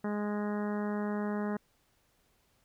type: harmonic tone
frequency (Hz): 207.7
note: G#3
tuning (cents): 0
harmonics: 1 / 2 / 3 / 4 / 5 / 6 / 7 / 8 / 9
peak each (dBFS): -32 / -38 / -42 / -44 / -46 / -48 / -49 / -50 / -51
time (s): 0.04-1.57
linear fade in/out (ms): 5
effects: pink hiss -71 dBFS RMS until 2.64 s